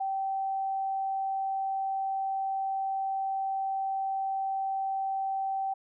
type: tone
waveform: sine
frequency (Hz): 775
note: G5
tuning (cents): -20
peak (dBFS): -28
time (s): 0-5.74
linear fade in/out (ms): 10
effects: none